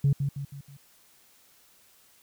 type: tone with echo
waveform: sine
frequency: 140 Hz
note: C#3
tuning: 18 cents sharp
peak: -17 dBFS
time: 0.04-0.13 s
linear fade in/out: 5 ms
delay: 160 ms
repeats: 4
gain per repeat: -7 dB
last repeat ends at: 0.77 s
effects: tanh soft clip ceiling -16 dBFS + white hiss -60 dBFS RMS until 2.22 s